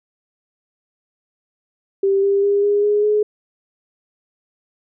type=tone with pitch steps; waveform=sine; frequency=392 / 397.7 / 403.5 / 409.4 / 415.3 / 421.4 Hz; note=G4 / G4 / G#4 / G#4 / G#4 / G#4; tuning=0 / +25 / -50 / -25 / 0 / +25 cents; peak=-13 dBFS; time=2.03-3.23 s; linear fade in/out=5 ms; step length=200 ms; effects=none